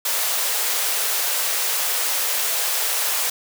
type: high-pass noise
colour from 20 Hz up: white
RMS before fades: -22 dBFS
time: 0.05-3.3 s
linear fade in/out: 5 ms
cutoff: 430 Hz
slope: 48 dB/octave
effects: none